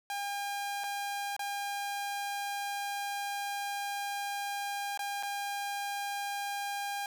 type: tone with dropouts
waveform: sawtooth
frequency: 806 Hz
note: G5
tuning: 48 cents sharp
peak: -30 dBFS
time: 0.1-7.06 s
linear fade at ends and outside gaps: 1 ms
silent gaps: 0.837-0.84 / 1.365-1.393 / 4.975-4.992 / 5.227-5.232 s
effects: none